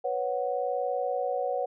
sine chord, B suspended second, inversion none, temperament equal, 493.9 / 554.4 / 740 Hz, B4 / C#5 / F#5, 0 / 0 / 0 cents, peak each -31 dBFS, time 0.04-1.66 s, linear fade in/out 10 ms, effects none

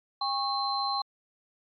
sine tone cluster, 804 / 1100 / 4107 Hz, G5 / C#6 / C8, +44 / -14 / -33 cents, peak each -31 dBFS, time 0.21-1.02 s, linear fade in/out 5 ms, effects MP3 48 kbps

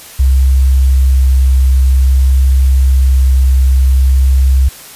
sine tone with vibrato, 65.9 Hz, C2, 13 cents sharp, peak -5 dBFS, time 0.19-4.69 s, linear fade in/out 10 ms, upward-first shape sine, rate 0.53 Hz, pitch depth 8 cents each way, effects white hiss -33 dBFS RMS until 4.95 s + resampled to 32000 Hz

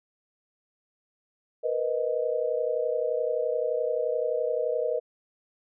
sine tone cluster, 470.4 / 502 / 624 Hz, A#4 / B4 / D#5, +16 / +28 / +5 cents, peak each -29 dBFS, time 1.63-5 s, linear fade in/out 20 ms, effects none

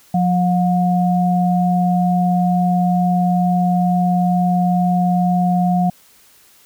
sine tone pair together, 178.82 / 719 Hz, F3 / F#5, +41 / -50 cents, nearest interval 2 octaves, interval 2409 cents, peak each -14 / -18 dBFS, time 0.14-5.9 s, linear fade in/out 5 ms, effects white hiss -50 dBFS RMS until 6.65 s

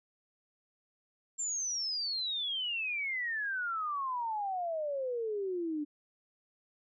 sine exponential sweep, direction down, 7430 to 289.5 Hz, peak -32 dBFS, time 1.38-5.85 s, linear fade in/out 20 ms, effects none

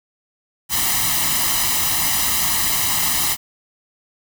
white noise with comb filter, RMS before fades -19 dBFS, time 0.69-3.37 s, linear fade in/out 50 ms, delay 1 ms, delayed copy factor +0.75, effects none

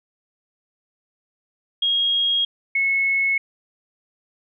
sine tone pair in turn, 3271 / 2191 Hz, G#7 / C#7, -27 / -21 cents, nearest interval perfect fifth, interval 694 cents, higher first, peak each -17 dBFS, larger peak neither, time 1.82-2.45 / 2.75-3.38 s, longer neither, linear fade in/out 5 ms, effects none

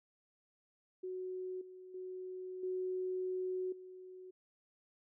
sine tone with level steps, 369.9 Hz, F#4, in tune, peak -39 / -50 / -42 / -35 / -49 dBFS, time 1.03-4.31 s, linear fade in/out 10 ms, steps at 1.61 / 1.94 / 2.63 / 3.72 s, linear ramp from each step 5 ms, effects none

